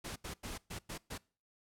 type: noise bursts at uneven times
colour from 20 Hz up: pink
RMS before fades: -43 dBFS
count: 6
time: 0.04-0.16 / 0.24-0.34 / 0.43-0.58 / 0.7-0.79 / 0.89-0.98 / 1.1-1.18 s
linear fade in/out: 10 ms
effects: noise-tail reverb RT60 0.4 s tail -24 dB re dry + low-pass 12000 Hz 12 dB/octave